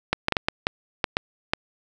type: clicks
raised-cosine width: 0.3 ms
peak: -4 dBFS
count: 9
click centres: 0.13 / 0.284 / 0.323 / 0.368 / 0.485 / 0.669 / 1.042 / 1.169 / 1.535 s
effects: none